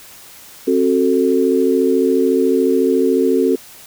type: chord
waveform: sine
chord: F# diminished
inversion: second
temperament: just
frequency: 266.4 / 370 / 444 Hz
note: C4 / F#4 / A4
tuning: +31 / 0 / +16 cents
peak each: -16 dBFS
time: 0.67-3.56 s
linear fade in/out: 10 ms
effects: white hiss -40 dBFS RMS until 3.86 s